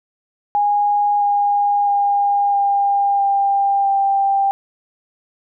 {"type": "tone with pitch steps", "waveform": "sine", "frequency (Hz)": [822, 815.4, 808.8, 802.3, 795.8, 789.4], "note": ["G#5", "G#5", "G#5", "G5", "G5", "G5"], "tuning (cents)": [-18, -32, -46, 40, 26, 12], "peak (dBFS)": -13, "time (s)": [0.55, 4.51], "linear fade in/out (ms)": 0, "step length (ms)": 660, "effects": []}